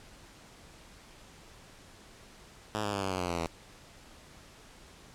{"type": "tone with pitch steps", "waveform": "5% pulse", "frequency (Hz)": [106.7, 102.95, 99.32, 95.83, 92.46, 89.21, 86.07, 83.04], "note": ["G#2", "G#2", "G2", "G2", "F#2", "F2", "F2", "E2"], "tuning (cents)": [47, -15, 23, -39, -1, 37, -25, 13], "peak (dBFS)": -20, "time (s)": [2.75, 3.47], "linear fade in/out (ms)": 0, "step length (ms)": 90, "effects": ["pink hiss -54 dBFS RMS until 5.14 s", "low-pass 9000 Hz 12 dB/octave"]}